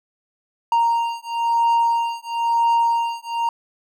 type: beating tone pair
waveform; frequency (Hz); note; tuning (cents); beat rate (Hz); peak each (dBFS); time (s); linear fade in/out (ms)
triangle; 930 / 931; A#5 / A#5; -4 / -2; 1; -18; 0.72-3.49; 2
effects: none